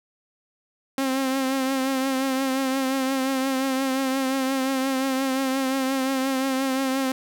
sawtooth tone with vibrato, 265.7 Hz, C4, 27 cents sharp, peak -18 dBFS, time 0.98-7.12 s, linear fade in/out 2 ms, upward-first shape triangle, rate 5.7 Hz, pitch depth 46 cents each way, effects none

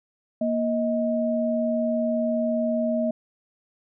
sine tone pair together, 235.2 / 630 Hz, A#3 / D#5, +16 / +21 cents, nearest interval octave + perfect fourth, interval 1705 cents, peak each -24 dBFS, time 0.41-3.11 s, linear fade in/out 5 ms, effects none

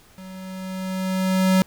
square tone with level ramp, 187.7 Hz, F#3, 25 cents sharp, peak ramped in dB -38 to -14 dBFS, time 0.18-1.62 s, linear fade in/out 0 ms, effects pink hiss -53 dBFS RMS until 1.66 s

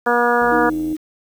harmonic tone, 240 Hz, B3, 49 cents flat, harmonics 1 / 2 / 3 / 4 / 5 / 6 / 7, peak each -24 / -18 / -20 / -21 / -22 / -21 / -24 dBFS, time 0.06-0.7 s, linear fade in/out 10 ms
click train, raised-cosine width 2 ms, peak -23 dBFS, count 44, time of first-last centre 0.42-0.928 s, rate 84.7 Hz
sine tone, 311.1 Hz, D#4, in tune, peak -19 dBFS, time 0.51-0.97 s, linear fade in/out 20 ms
effects 7-bit

